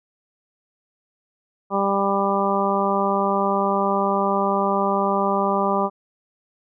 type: harmonic tone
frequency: 197.8 Hz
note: G3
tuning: 16 cents sharp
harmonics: 1 / 2 / 3 / 4 / 5 / 6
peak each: -25 / -25 / -25 / -25 / -25 / -25 dBFS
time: 1.7-5.9 s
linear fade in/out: 50 ms
effects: none